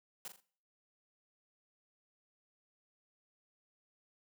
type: noise with echo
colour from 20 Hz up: white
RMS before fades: -44 dBFS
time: 0.25-0.28 s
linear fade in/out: 2 ms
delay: 41 ms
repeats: 3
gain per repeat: -8 dB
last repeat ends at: 0.403 s
effects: noise-tail reverb RT60 0.5 s tail -20 dB re dry + high-pass 150 Hz 12 dB/octave